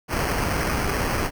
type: noise with sample-and-hold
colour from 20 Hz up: pink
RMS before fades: -24 dBFS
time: 0.08-1.31 s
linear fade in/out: 50 ms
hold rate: 3675 Hz
effects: none